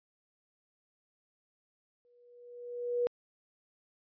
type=tone with exponential growth; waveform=sine; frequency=484 Hz; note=B4; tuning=35 cents flat; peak=-25 dBFS; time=2.05-3.07 s; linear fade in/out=0 ms; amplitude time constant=220 ms; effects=resampled to 11025 Hz